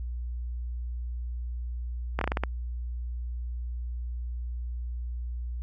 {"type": "slowing click train", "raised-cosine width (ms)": 0.5, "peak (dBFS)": -12, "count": 7, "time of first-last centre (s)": [2.19, 2.436], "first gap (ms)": 23, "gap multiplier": 1.23, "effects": ["added 60 Hz sine -31 dBFS peak until 5.62 s"]}